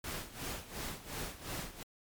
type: noise with tremolo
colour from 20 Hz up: pink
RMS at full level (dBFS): -39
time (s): 0.04-1.83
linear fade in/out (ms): 2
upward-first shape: sine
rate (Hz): 2.8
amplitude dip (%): 80
effects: MP3 96 kbps